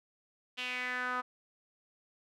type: tone with band-pass filter sweep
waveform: sawtooth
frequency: 250.5 Hz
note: B3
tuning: 25 cents sharp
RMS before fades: -36 dBFS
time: 0.57-1.22 s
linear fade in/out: 20 ms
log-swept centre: 3000 to 1200 Hz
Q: 4.1
effects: none